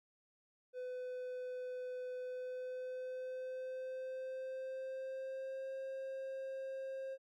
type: tone with pitch glide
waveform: triangle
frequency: 503 to 532.9 Hz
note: B4 to C5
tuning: +32 to +32 cents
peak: -39 dBFS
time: 0.73-7.18 s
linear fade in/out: 50 ms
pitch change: +100 cents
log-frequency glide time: 2.16-5.73 s
effects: none